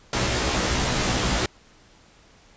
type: noise with comb filter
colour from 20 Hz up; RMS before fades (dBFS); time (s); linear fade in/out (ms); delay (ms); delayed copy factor
pink; -23; 0.13-1.46; 2; 16; +0.85
effects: pink hiss -54 dBFS RMS until 2.56 s + resampled to 16000 Hz